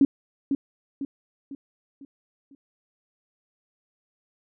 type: tone with echo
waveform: sine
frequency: 277.2 Hz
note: C#4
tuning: in tune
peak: -13 dBFS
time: 0.01-0.05 s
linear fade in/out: 2 ms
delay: 500 ms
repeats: 5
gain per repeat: -7 dB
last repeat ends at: 2.55 s
effects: none